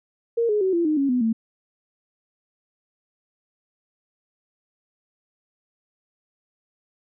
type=tone with pitch steps; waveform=sine; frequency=465.3 / 419.4 / 377.9 / 340.6 / 307 / 276.7 / 249.3 / 224.7 Hz; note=A#4 / G#4 / F#4 / F4 / D#4 / C#4 / B3 / A3; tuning=-3 / +17 / +37 / -43 / -23 / -3 / +16 / +37 cents; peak=-18 dBFS; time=0.37-1.33 s; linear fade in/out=10 ms; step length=120 ms; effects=none